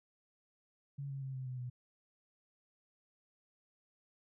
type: tone with pitch steps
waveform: sine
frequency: 140.2 / 136.84 / 133.56 / 130.36 / 127.23 / 124.18 Hz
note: C#3 / C#3 / C3 / C3 / C3 / B2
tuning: +20 / -22 / +36 / -6 / -48 / +10 cents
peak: -39 dBFS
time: 0.98-1.7 s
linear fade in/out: 10 ms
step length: 120 ms
effects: none